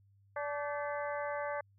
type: harmonic tone with a mistuned harmonic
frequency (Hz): 290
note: D4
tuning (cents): -22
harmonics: 2 / 3 / 4 / 5 / 6 / 7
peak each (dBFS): -37 / -41 / -43 / -45 / -47 / -48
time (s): 0.36-1.61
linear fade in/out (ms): 5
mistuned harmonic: 5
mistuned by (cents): +100
effects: added 99 Hz sine -63 dBFS peak until 1.78 s